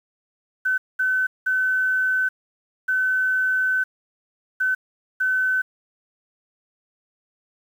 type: tone bursts at uneven times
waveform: sine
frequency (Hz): 1518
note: F#6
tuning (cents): +44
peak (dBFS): -18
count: 6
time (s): 0.65-0.78 / 0.99-1.27 / 1.46-2.29 / 2.88-3.84 / 4.6-4.75 / 5.2-5.62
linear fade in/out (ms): 10
effects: 8-bit